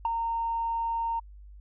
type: tone with ADSR envelope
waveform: sine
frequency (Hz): 920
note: A#5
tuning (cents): -23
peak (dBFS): -19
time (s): 0.05-1.2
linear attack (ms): 3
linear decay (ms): 15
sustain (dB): -7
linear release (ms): 12
effects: tanh soft clip ceiling -20 dBFS + added 50 Hz sine -45 dBFS peak until 1.6 s